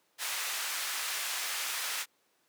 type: band-pass noise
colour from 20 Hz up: pink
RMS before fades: -35 dBFS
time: 0.18-2.06 s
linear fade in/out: 50 ms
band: 1400 to 16000 Hz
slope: 12 dB/octave
effects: pink hiss -71 dBFS RMS until 2.48 s + high-pass 300 Hz 12 dB/octave